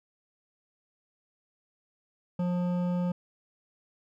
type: tone with hard clipping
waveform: sine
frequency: 177.6 Hz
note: F3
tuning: 29 cents sharp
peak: -28 dBFS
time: 2.39-3.12 s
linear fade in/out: 5 ms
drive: 11 dB
effects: none